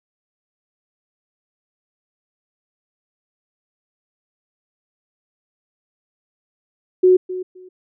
sine tone with echo, 368 Hz, F#4, 9 cents flat, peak -8 dBFS, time 7.03-7.17 s, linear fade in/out 10 ms, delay 260 ms, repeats 2, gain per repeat -15 dB, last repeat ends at 7.69 s, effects none

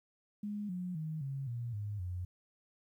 sine tone with pitch steps, 207.1 / 180.29 / 156.95 / 136.64 / 118.95 / 103.55 / 90.15 Hz, G#3 / F#3 / D#3 / C#3 / A#2 / G#2 / F#2, -5 / -45 / +15 / -25 / +35 / -5 / -45 cents, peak -36 dBFS, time 0.43-2.25 s, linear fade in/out 5 ms, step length 260 ms, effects 12-bit

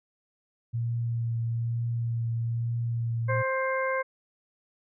sine tone with vibrato, 116.54 Hz, A#2, in tune, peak -26 dBFS, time 0.73-3.43 s, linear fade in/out 20 ms, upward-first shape triangle, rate 1.1 Hz, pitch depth 18 cents each way
harmonic tone, 527 Hz, C5, 12 cents sharp, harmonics 1 / 2 / 3 / 4, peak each -28 / -31 / -33 / -34 dBFS, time 3.28-4.03 s, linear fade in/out 20 ms
effects none

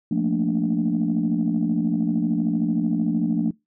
sine chord, Bb major seventh, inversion second, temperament equal, 174.61 / 220 / 233.1 / 293.7 Hz, F3 / A3 / Bb3 / D4, 0 / 0 / 0 / 0 cents, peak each -24 dBFS, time 0.11-3.51 s, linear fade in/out 5 ms, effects noise-tail reverb RT60 0.2 s tail -25 dB re dry + tanh soft clip ceiling -12 dBFS

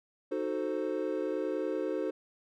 triangle chord, D# diminished seventh, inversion none, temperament equal with one note detuned, 308.8 / 370 / 440 / 523.3 Hz, D#4 / F#4 / A4 / C5, -13 / 0 / 0 / 0 cents, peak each -34 dBFS, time 0.31-2.11 s, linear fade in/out 10 ms, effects none

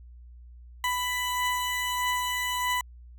20% pulse beating tone pair, 993 / 994.6 Hz, B5 / B5, +9 / +12 cents, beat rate 1.6 Hz, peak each -22 / -30 dBFS, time 0.84-2.81 s, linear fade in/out 2 ms, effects added 60 Hz sine -45 dBFS peak until 3.18 s

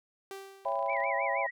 sawtooth tone with exponential decay, 390 Hz, G4, 9 cents flat, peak -35 dBFS, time 0.31-1.1 s, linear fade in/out 1 ms, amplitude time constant 170 ms
click train, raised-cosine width 0.3 ms, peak -38 dBFS, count 12, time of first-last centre 0.65-1.039 s, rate 28.3 Hz
sine chord, C# half-diminished seventh, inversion none, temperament just, 554.4 / 665.2 / 798.3 / 997.9 Hz, C#5 / E5 / G5 / B5, 0 / +16 / +31 / +18 cents, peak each -34 dBFS, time 0.65-1.47 s, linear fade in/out 10 ms
sine tone with vibrato, 2093 Hz, C7, in tune, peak -33 dBFS, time 0.88-1.51 s, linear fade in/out 20 ms, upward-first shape sine, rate 6.3 Hz, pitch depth 190 cents each way
effects none

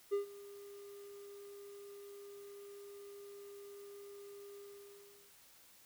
triangle tone with ADSR envelope, 403.3 Hz, G4, 49 cents sharp, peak -28 dBFS, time 0.11-5.35 s, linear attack 24 ms, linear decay 120 ms, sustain -20 dB, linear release 770 ms, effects white hiss -63 dBFS RMS until 5.85 s

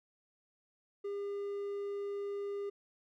triangle tone, 403.2 Hz, G4, 49 cents sharp, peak -34 dBFS, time 1.04-2.7 s, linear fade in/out 10 ms, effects none

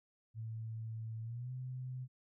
sine tone with pitch glide, 111.9 to 127.8 Hz, A2 to C3, +30 to -40 cents, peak -40 dBFS, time 0.34-2.08 s, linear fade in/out 50 ms, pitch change +230 cents, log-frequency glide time 1.22-1.52 s, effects none

